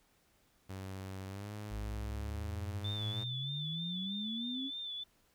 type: tone with pitch glide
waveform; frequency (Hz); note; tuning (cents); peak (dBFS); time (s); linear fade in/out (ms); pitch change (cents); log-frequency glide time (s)
sawtooth; 95.7 to 104.97; G2 to G#2; -41 to +19; -38; 0.69-3.24; 10; +160; 1.28-1.51
type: exponential sweep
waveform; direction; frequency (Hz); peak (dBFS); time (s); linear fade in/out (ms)
sine; up; 51 to 277.2; -38; 1.69-4.71; 50
type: tone with vibrato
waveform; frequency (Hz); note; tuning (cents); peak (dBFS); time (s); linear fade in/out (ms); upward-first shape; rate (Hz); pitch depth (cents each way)
sine; 3522; A7; +1; -39; 2.84-5.04; 10; sine; 3.2; 47
effects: pink hiss -71 dBFS RMS until 5.34 s